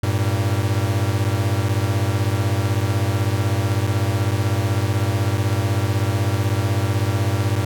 45% pulse beating tone pair, 97.9 / 113.9 Hz, G2 / A#2, -2 / -40 cents, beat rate 16 Hz, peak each -20 / -21 dBFS, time 0.03-7.65 s, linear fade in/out 5 ms, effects none

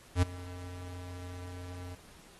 square tone with ADSR envelope, 89.6 Hz, F2, 45 cents sharp, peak -21 dBFS, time 0.15-1.95 s, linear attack 74 ms, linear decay 12 ms, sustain -21 dB, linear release 4 ms, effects pink hiss -57 dBFS RMS until 2.39 s + AAC 32 kbps

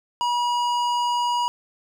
triangle tone with hard clipping, 965 Hz, B5, 40 cents flat, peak -22 dBFS, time 0.21-1.48 s, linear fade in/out 0 ms, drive 16 dB, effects none

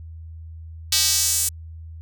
square tone with high-pass filter sweep, 174.61 Hz, F3, in tune, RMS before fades -20 dBFS, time 0.92-1.49 s, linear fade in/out 5 ms, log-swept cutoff 4300 to 8400 Hz, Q 1.6, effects added 81 Hz sine -35 dBFS peak until 2.01 s

